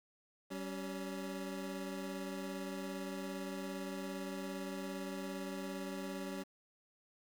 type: tone pair together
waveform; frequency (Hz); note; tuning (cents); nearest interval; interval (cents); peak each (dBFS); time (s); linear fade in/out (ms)
25% pulse; 192.5 / 280; G3 / C#4; -31 / +18; tritone; 649; -39 / -40; 0.5-6.44; 20
effects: 10-bit